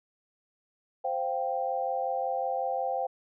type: chord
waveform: sine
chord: C suspended fourth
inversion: none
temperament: equal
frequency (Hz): 523.3 / 698.5 / 784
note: C5 / F5 / G5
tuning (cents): 0 / 0 / 0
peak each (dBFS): -32 / -33 / -31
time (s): 1.04-3.07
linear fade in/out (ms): 10
effects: none